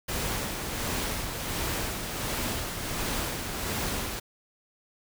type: noise with tremolo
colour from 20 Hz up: pink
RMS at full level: -30 dBFS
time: 0.08-4.2 s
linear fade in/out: 10 ms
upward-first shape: sine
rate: 1.4 Hz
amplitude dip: 40%
effects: none

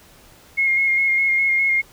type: tone with vibrato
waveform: sine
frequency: 2149 Hz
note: C7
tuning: 46 cents sharp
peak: -15 dBFS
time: 0.57-1.82 s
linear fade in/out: 20 ms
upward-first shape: square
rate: 4.9 Hz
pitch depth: 18 cents each way
effects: pink hiss -49 dBFS RMS until 1.92 s

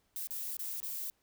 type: noise with dropouts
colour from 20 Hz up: violet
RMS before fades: -39 dBFS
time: 0.16-1.1 s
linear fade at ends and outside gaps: 0 ms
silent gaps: 0.271-0.307 / 0.568-0.593 / 0.802-0.829 s
effects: pink hiss -75 dBFS RMS until 1.22 s

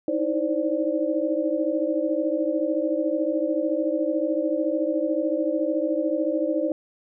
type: tone cluster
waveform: sine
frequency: 310.3 / 324 / 526 / 584 Hz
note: D#4 / E4 / C5 / D5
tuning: -5 / -30 / +9 / -10 cents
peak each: -27 dBFS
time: 0.08-6.72 s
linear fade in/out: 2 ms
effects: none

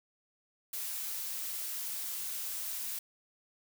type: noise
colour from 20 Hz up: blue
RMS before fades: -38 dBFS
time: 0.73-2.99 s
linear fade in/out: 5 ms
effects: none

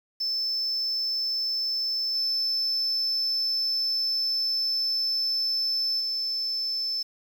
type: tone with level steps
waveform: sine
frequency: 5274 Hz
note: E8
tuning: in tune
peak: -24 / -22 / -25 dBFS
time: 0.2-7.03 s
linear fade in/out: 10 ms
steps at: 2.14 / 5.99 s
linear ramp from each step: 20 ms
effects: tanh soft clip ceiling -21 dBFS + 8-bit

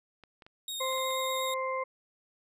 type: clicks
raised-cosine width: 0.3 ms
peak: -35 dBFS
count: 6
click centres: 0.237 / 0.422 / 0.465 / 0.926 / 0.981 / 1.106 s
type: tone with vibrato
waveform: sawtooth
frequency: 3729 Hz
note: A#7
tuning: in tune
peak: -32 dBFS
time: 0.68-1.54 s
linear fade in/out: 2 ms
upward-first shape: sine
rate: 8.3 Hz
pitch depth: 17 cents each way
type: harmonic tone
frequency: 523.3 Hz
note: C5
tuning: in tune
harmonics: 1 / 2 / 4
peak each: -33 / -33 / -39 dBFS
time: 0.8-1.84 s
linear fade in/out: 10 ms
effects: none

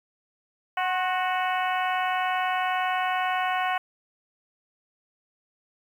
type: harmonic tone with a mistuned harmonic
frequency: 370 Hz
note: F#4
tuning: in tune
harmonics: 2 / 3 / 4 / 5 / 6 / 7 / 8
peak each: -26 / -30 / -32 / -34 / -36 / -37 / -38 dBFS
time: 0.77-3.78 s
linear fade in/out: 5 ms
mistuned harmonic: 3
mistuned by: -44 cents
effects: 9-bit

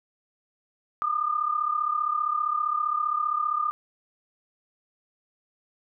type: tone pair together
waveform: sine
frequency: 1200 / 1235.2 Hz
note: D6 / D#6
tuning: +37 / -13 cents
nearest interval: minor second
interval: 50 cents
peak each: -25 / -28 dBFS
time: 1.02-3.71 s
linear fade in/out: 0 ms
effects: none

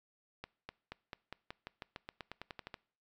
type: accelerating click train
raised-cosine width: 0.3 ms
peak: -27 dBFS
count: 17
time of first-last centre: 0.44-2.742 s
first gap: 250 ms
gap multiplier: 0.92
effects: noise-tail reverb RT60 0.5 s tail -23 dB re dry

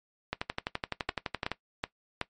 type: two click trains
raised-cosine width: 0.3 ms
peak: -13 / -14 dBFS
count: 4 / 15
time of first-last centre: 1.09-2.214 / 0.33-1.516 s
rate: 2.67 / 11.8 Hz
effects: noise-tail reverb RT60 0.1 s tail -17 dB re dry + MP3 48 kbps

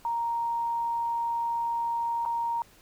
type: tone with dropouts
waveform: sine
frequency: 933 Hz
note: A#5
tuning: 1 cent sharp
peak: -26 dBFS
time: 0.05-2.62 s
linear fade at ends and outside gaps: 1 ms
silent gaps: 2.252-2.26 s
effects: pink hiss -57 dBFS RMS until 2.81 s

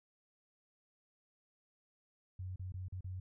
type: tone with dropouts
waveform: sine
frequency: 92.5 Hz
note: F#2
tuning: in tune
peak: -40 dBFS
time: 2.39-3.2 s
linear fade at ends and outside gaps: 5 ms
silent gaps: 2.56-2.594 / 2.722-2.74 / 2.884-2.923 / 3.008-3.043 s
effects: none

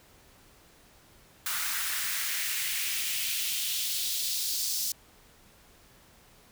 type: noise with high-pass filter sweep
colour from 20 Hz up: white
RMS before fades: -31 dBFS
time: 1.46-4.92 s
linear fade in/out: 2 ms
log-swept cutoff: 1300 to 5100 Hz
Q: 2
effects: pink hiss -58 dBFS RMS until 6.51 s

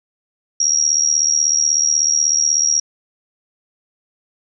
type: tone with amplitude modulation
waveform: sine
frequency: 5650 Hz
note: F8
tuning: 19 cents sharp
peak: -9 dBFS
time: 0.6-2.8 s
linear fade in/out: 5 ms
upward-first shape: sine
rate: 76.3 Hz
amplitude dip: 85%
effects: none

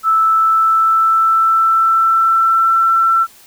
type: tone with pitch glide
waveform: sine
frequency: 1315 to 1342.6 Hz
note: E6 to E6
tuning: -5 to +31 cents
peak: -9 dBFS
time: 0.03-3.27 s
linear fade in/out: 50 ms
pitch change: +36 cents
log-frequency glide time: 0.15-2.82 s
effects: white hiss -44 dBFS RMS until 3.46 s

